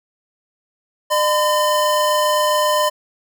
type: tone pair together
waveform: square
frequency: 604.1 / 1016 Hz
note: D5 / B5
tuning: +49 / +49 cents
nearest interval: major sixth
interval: 900 cents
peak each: -18 dBFS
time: 1.1-2.9 s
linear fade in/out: 20 ms
effects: none